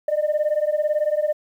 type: beating tone pair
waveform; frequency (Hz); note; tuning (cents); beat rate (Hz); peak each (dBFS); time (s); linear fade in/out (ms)
sine; 595 / 613; D5 / D#5; +22 / -26; 18; -20; 0.08-1.33; 5
effects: tanh soft clip ceiling -14 dBFS + 9-bit